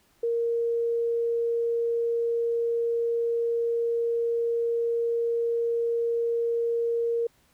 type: tone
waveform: sine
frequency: 466.2 Hz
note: A#4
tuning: in tune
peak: -23 dBFS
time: 0.23-7.27 s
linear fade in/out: 5 ms
effects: pink hiss -64 dBFS RMS until 7.53 s